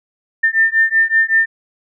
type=beating tone pair; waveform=sine; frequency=1796 / 1801.3 Hz; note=A6 / A6; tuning=+35 / +40 cents; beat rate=5.3 Hz; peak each=-14 dBFS; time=0.43-1.46 s; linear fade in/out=10 ms; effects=none